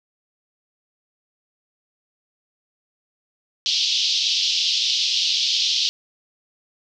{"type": "band-pass noise", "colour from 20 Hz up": "pink", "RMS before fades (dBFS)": -21, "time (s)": [3.66, 5.89], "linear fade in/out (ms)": 0, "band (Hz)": [3000, 5500], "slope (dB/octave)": 48, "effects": []}